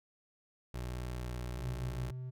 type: tone with pitch glide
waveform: 25% pulse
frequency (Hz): 61.4 to 60.8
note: B1 to B1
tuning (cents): -9 to -26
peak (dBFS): -34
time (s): 0.74-2.11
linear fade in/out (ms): 5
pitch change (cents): -17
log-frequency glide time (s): 1.01-1.81
type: tone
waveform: triangle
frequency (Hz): 127.7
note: C3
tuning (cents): -42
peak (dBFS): -37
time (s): 1.57-2.31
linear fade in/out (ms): 20
effects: none